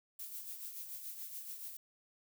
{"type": "noise with tremolo", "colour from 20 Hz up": "violet", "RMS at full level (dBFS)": -44, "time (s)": [0.19, 1.77], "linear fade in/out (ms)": 5, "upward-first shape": "sine", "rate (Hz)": 7, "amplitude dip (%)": 50, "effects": []}